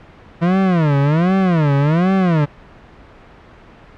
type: tone with vibrato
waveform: 40% pulse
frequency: 163.9 Hz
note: E3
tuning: 10 cents flat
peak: -11 dBFS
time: 0.41-2.46 s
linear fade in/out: 20 ms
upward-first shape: sine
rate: 1.3 Hz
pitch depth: 280 cents each way
effects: pink hiss -42 dBFS RMS until 3.97 s + low-pass 2000 Hz 12 dB/octave